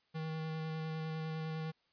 square tone with vibrato, 158.7 Hz, D#3, 35 cents sharp, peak -38 dBFS, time 0.14-1.72 s, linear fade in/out 20 ms, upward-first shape square, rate 9.9 Hz, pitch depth 9 cents each way, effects white hiss -75 dBFS RMS until 1.92 s + resampled to 11025 Hz

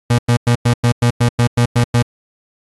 35% pulse tone bursts, 119.7 Hz, A#2, 46 cents sharp, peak -8 dBFS, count 11, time 0.1-2.025 s, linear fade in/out 5 ms, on 85 ms, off 99 ms, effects AAC 32 kbps

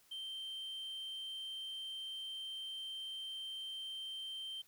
sine tone, 3131 Hz, G7, 3 cents flat, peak -39 dBFS, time 0.11-4.62 s, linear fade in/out 10 ms, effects tanh soft clip ceiling -41 dBFS + white hiss -68 dBFS RMS until 4.67 s

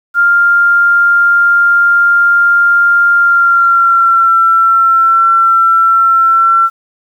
sine tone with pitch glide, 1398 to 1349.6 Hz, F6 to E6, +1 to +40 cents, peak -5 dBFS, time 0.14-6.7 s, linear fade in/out 50 ms, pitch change -61 cents, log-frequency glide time 3.16-4.36 s, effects 7-bit

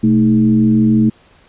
sine tone with frequency modulation, 220 Hz, A3, in tune, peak -8 dBFS, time 0.03-1.1 s, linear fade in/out 10 ms, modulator 93.7 Hz, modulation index 0.77, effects pink hiss -49 dBFS RMS until 1.48 s + resampled to 8000 Hz

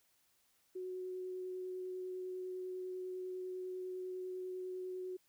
sine tone with vibrato, 368.8 Hz, F#4, 6 cents flat, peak -40 dBFS, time 0.75-5.17 s, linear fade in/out 10 ms, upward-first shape triangle, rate 10 Hz, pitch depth 11 cents each way, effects white hiss -74 dBFS RMS until 5.28 s

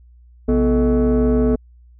sine tone with frequency modulation, 246.9 Hz, B3, in tune, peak -10 dBFS, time 0.48-1.56 s, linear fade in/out 10 ms, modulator 189 Hz, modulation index 1.2, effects tanh soft clip ceiling -12 dBFS + added 60 Hz sine -44 dBFS peak until 1.99 s

